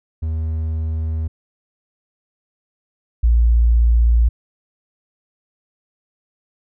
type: tone pair in turn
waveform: triangle / sine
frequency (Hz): 79.6 / 57.89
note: D#2 / A#1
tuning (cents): +40 / -11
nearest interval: tritone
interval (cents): 551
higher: first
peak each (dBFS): -17 / -10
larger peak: second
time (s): 0.22-1.28 / 3.23-4.29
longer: neither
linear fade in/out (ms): 10
effects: none